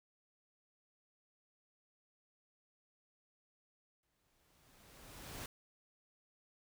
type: noise with exponential growth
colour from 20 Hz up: pink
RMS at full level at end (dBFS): -45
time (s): 4.03-5.46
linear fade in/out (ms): 2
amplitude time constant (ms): 310
effects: none